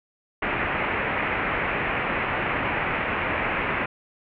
white low-pass noise, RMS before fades -26 dBFS, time 0.42-3.86 s, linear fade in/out 5 ms, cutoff 2500 Hz, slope 48 dB/octave, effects none

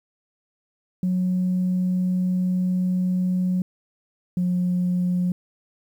sine tone pair in turn, 182.8 / 179.35 Hz, F#3 / F3, -21 / +46 cents, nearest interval unison, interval 33 cents, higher first, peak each -18 dBFS, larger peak neither, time 1.03-3.62 / 4.37-5.32 s, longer first, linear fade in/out 2 ms, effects tanh soft clip ceiling -16 dBFS + 9-bit

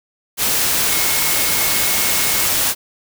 sine tone in noise, 2176 Hz, C#7, 33 cents flat, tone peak -27 dBFS, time 0.87-2.49 s, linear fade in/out 50 ms, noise white, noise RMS -17 dBFS, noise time 0.37-2.75 s, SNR -13 dB, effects none

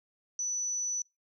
sine tone, 5960 Hz, F#8, 12 cents sharp, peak -30 dBFS, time 0.39-1.02 s, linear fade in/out 2 ms, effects noise-tail reverb RT60 0.2 s tail -23 dB re dry

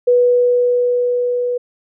sine tone with level ramp, 490.1 Hz, B4, 13 cents flat, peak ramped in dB -8 to -16 dBFS, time 0.07-1.58 s, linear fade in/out 10 ms, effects none

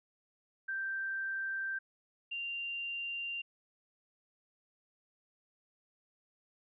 sine tone pair in turn, 1568 / 2780 Hz, G6 / F7, 0 / -9 cents, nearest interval minor seventh, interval 991 cents, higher second, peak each -34 / -36 dBFS, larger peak first, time 0.68-1.79 / 2.31-3.42 s, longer neither, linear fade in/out 10 ms, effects none

